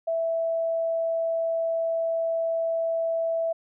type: tone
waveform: sine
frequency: 659.3 Hz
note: E5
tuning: in tune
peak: -23 dBFS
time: 0.07-3.53 s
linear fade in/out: 10 ms
effects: none